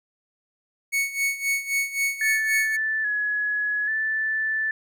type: tone with tremolo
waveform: 45% pulse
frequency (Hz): 2217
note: C#7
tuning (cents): 0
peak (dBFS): -20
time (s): 0.92-2.77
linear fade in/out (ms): 20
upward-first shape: sine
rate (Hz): 3.8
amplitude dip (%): 80
type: tone with vibrato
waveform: sine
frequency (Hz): 1722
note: A6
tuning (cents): -38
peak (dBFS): -22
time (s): 2.21-4.71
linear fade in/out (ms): 2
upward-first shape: square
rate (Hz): 0.6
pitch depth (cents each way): 35
effects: none